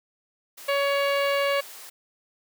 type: high-pass noise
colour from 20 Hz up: white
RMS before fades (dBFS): -43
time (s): 0.57-1.9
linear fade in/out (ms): 10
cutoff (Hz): 410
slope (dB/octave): 12
type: harmonic tone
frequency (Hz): 561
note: C#5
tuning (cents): +21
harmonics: 1 / 2 / 3 / 4 / 5 / 6 / 7 / 8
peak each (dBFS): -23 / -29 / -32 / -31 / -33 / -41 / -42 / -40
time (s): 0.68-1.61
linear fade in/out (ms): 10
effects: none